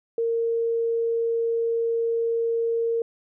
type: tone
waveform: sine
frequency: 460.9 Hz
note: A#4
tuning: 20 cents flat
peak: -21 dBFS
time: 0.18-3.02 s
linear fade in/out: 2 ms
effects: none